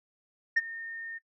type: tone with ADSR envelope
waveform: sine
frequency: 1827 Hz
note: A#6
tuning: 35 cents flat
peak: -18 dBFS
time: 0.56-1.19 s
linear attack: 13 ms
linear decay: 31 ms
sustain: -19 dB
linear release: 21 ms
effects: noise-tail reverb RT60 0.1 s tail -20 dB re dry + tanh soft clip ceiling -18 dBFS